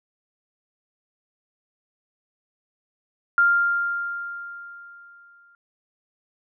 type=tone with exponential decay; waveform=sine; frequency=1396.9 Hz; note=F6; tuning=in tune; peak=-13 dBFS; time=3.38-5.55 s; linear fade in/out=1 ms; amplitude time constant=470 ms; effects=none